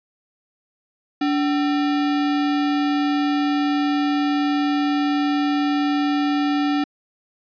sine tone with sample-and-hold, 289.3 Hz, D4, 26 cents flat, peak -17 dBFS, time 1.21-6.84 s, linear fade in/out 5 ms, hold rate 1050 Hz, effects resampled to 11025 Hz

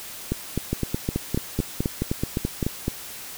two click trains, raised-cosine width 3 ms, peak -10 / -10 dBFS, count 11 / 10, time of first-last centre 0.73-2.881 / 0.32-2.628 s, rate 4.65 / 3.9 Hz, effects white hiss -38 dBFS RMS until 3.37 s

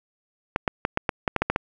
clicks, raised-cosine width 0.5 ms, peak -6 dBFS, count 10, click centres 0.561 / 0.678 / 0.851 / 0.974 / 1.092 / 1.278 / 1.363 / 1.42 / 1.5 / 1.561 s, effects none

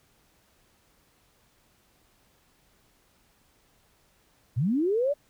sine linear sweep, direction up, 100.3 to 598 Hz, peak -22 dBFS, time 4.56-5.14 s, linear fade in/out 20 ms, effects pink hiss -65 dBFS RMS until 5.29 s

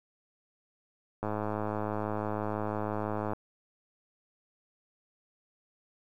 click train, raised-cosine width 1 ms, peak -19 dBFS, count 224, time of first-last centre 1.23-3.334 s, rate 106 Hz, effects 10-bit

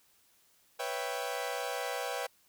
sawtooth chord, C# half-diminished seventh, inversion third, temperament equal, 493.9 / 554.4 / 659.3 / 784 Hz, B4 / C#5 / E5 / G5, 0 / 0 / 0 / 0 cents, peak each -35 / -36 / -37 / -35 dBFS, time 0.79-2.27 s, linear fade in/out 10 ms, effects white hiss -67 dBFS RMS until 2.48 s

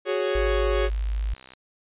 45% pulse chord, F# suspended second, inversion none, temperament equal, 370 / 415.3 / 554.4 Hz, F#4 / G#4 / C#5, 0 / 0 / 0 cents, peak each -27 dBFS, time 0.05-0.9 s, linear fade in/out 50 ms
sine tone, 52 Hz, G#1, 3 cents sharp, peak -23 dBFS, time 0.35-1.34 s, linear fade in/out 5 ms
click train, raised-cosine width 0.2 ms, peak -27 dBFS, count 44, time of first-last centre 0.87-1.536 s, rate 64.6 Hz
effects resampled to 8000 Hz

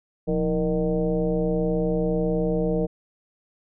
sine tone with frequency modulation, 321.2 Hz, E4, 45 cents flat, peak -20 dBFS, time 0.27-2.87 s, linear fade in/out 20 ms, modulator 146 Hz, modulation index 1.8, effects none

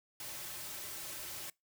white noise with comb filter, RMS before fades -44 dBFS, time 0.2-1.5 s, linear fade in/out 2 ms, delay 4.2 ms, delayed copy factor -0.55, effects noise-tail reverb RT60 0.2 s tail -24 dB re dry

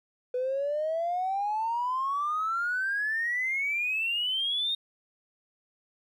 triangle exponential sweep, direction up, 493.9 to 3716 Hz, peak -23 dBFS, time 0.34-4.75 s, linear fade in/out 5 ms, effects tanh soft clip ceiling -24 dBFS

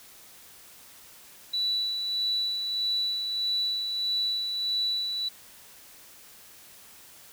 sine tone with tremolo, 3951 Hz, B7, in tune, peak -24 dBFS, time 1.53-5.29 s, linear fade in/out 10 ms, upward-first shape sine, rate 1.6 Hz, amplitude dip 40%, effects white hiss -51 dBFS RMS until 7.32 s

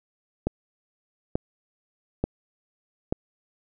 click train, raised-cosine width 2 ms, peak -10 dBFS, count 4, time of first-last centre 0.47-3.125 s, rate 1.13 Hz, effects none

